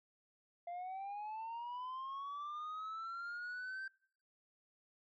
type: linear sweep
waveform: sine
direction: up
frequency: 687 to 1568 Hz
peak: -39 dBFS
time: 0.67-3.88 s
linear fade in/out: 5 ms
effects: noise-tail reverb RT60 0.5 s tail -23 dB re dry + tanh soft clip ceiling -41 dBFS